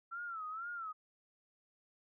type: tone with vibrato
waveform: sine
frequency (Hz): 1333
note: E6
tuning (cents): +19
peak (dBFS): -40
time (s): 0.11-0.93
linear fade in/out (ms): 20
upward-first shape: sine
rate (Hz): 2.1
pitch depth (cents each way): 120
effects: none